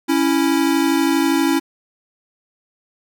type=tone pair together; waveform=square; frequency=277.2 / 329.6 Hz; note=C#4 / E4; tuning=0 / 0 cents; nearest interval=minor third; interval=300 cents; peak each=-18 dBFS; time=0.08-1.6 s; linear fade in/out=20 ms; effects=none